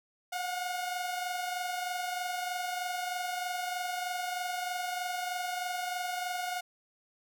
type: tone pair together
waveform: sawtooth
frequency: 718 / 741.2 Hz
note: F5 / F#5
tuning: +48 / +3 cents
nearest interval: minor second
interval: 55 cents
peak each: -30 / -36 dBFS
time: 0.32-6.61 s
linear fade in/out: 10 ms
effects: none